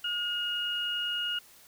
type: tone pair together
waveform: sine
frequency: 1432.5 / 2865 Hz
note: F6 / F7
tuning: +44 / +44 cents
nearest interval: octave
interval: 1200 cents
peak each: -35 / -30 dBFS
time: 0.04-1.39 s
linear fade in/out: 5 ms
effects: white hiss -56 dBFS RMS until 1.67 s